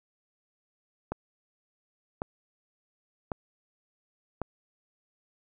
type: click train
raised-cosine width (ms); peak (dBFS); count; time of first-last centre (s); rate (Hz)
1; -17; 4; 1.12-4.417; 0.91
effects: none